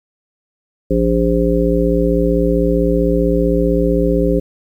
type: harmonic tone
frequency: 57.8 Hz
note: A#1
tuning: 14 cents flat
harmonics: 1 / 3 / 5 / 7 / 9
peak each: -18 / -18 / -18 / -18 / -18 dBFS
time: 0.9-4.4 s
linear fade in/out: 10 ms
effects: 8-bit